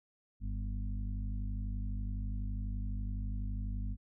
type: harmonic tone with a mistuned harmonic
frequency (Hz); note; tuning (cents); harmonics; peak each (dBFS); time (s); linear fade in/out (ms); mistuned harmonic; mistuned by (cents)
49; G1; 0; 1 / 2 / 4 / 5; -35 / -41 / -47 / -49; 0.4-3.97; 50; 2; +52
effects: none